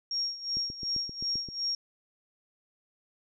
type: tone with tremolo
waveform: sine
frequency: 5570 Hz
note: F8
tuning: 5 cents flat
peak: -27 dBFS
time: 0.11-1.75 s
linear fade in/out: 2 ms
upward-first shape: sine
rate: 2.7 Hz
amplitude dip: 80%
type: click train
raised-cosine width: 3 ms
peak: -30 dBFS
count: 8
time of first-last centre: 0.57-1.487 s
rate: 7.63 Hz
effects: none